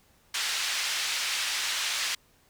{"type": "band-pass noise", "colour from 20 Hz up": "pink", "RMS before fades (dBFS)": -30, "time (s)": [0.34, 2.15], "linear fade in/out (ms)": 5, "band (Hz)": [2100, 6400], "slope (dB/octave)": 12, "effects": ["pink hiss -63 dBFS RMS until 2.49 s"]}